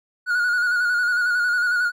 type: tone with vibrato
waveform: triangle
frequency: 1450 Hz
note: F#6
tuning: 35 cents flat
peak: -16 dBFS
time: 0.26-1.92 s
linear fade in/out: 50 ms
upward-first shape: square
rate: 11 Hz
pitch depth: 34 cents each way
effects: none